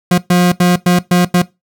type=tone bursts at uneven times; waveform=40% pulse; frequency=178 Hz; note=F3; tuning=33 cents sharp; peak=-6 dBFS; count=6; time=0.11-0.18 / 0.3-0.52 / 0.6-0.76 / 0.86-0.99 / 1.11-1.25 / 1.34-1.42 s; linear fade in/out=5 ms; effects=noise-tail reverb RT60 0.2 s tail -19 dB re dry